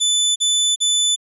25% pulse tone bursts, 3500 Hz, A7, 10 cents flat, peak -11 dBFS, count 3, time 0-1.162 s, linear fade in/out 20 ms, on 360 ms, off 41 ms, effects resampled to 32000 Hz

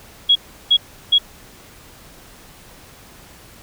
sine tone bursts, 3322 Hz, G#7, in tune, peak -9 dBFS, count 3, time 0.29-1.185 s, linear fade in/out 10 ms, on 65 ms, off 350 ms, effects pink hiss -44 dBFS RMS until 3.62 s

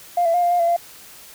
sine tone with pitch steps, 701 / 669 / 707 / 698 / 706 / 679 / 689 Hz, F5 / E5 / F5 / F5 / F5 / F5 / F5, +6 / +25 / +21 / -1 / +19 / -49 / -24 cents, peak -14 dBFS, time 0.17-0.765 s, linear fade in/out 5 ms, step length 85 ms, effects tanh soft clip ceiling -10 dBFS + white hiss -43 dBFS RMS until 1.34 s

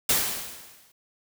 white noise with exponential decay, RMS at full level -20 dBFS, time 0.09-0.92 s, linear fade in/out 5 ms, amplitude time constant 180 ms, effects none

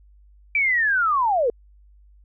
sine linear sweep, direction down, 2345 to 440 Hz, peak -17 dBFS, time 0.55-1.5 s, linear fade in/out 2 ms, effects added 50 Hz sine -49 dBFS peak until 2.24 s

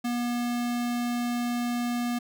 square tone, 240.9 Hz, B3, 43 cents flat, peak -27 dBFS, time 0.04-2.19 s, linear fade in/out 10 ms, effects none

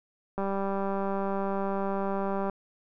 click train, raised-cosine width 1 ms, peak -18 dBFS, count 416, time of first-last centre 0.38-2.497 s, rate 196 Hz, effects none

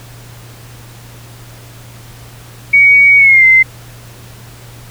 sine tone with pitch glide, 2248 to 2073 Hz, C#7 to C7, +24 to -17 cents, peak -3 dBFS, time 2.73-3.63 s, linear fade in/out 10 ms, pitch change -141 cents, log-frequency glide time 3.17-3.45 s, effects added 118 Hz sine -34 dBFS peak until 4.9 s + pink hiss -38 dBFS RMS until 4.9 s

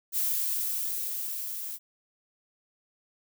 violet noise with level ramp, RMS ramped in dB -27 to -37 dBFS, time 0.12-1.79 s, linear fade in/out 50 ms, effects none

